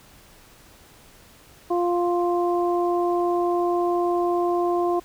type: harmonic tone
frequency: 350 Hz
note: F4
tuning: 4 cents sharp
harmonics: 1 / 2 / 3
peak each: -21 / -25 / -29 dBFS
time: 1.7-5 s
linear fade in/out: 10 ms
effects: pink hiss -51 dBFS RMS until 5.04 s